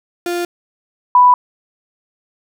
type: tone pair in turn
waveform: 35% pulse / sine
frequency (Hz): 349.2 / 989.8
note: F4 / B5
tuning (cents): 0 / +4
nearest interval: octave + tritone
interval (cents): 1804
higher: second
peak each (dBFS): -16 / -5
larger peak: second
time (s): 0.26-0.45 / 1.15-1.34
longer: neither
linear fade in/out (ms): 2
effects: none